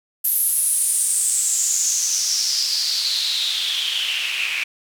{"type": "noise with band-pass filter sweep", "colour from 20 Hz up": "white", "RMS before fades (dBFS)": -21, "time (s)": [0.24, 4.64], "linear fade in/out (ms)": 10, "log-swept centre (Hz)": [12000, 2400], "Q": 6.3, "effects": []}